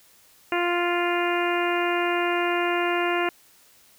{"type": "harmonic tone", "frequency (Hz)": 349.2, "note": "F4", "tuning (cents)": 0, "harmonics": [1, 2, 3, 4, 5, 6, 7, 8], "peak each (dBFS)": [-25, -28, -30, -31, -32, -33, -33, -34], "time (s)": [0.52, 3.29], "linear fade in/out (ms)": 2, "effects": ["white hiss -56 dBFS RMS until 3.98 s"]}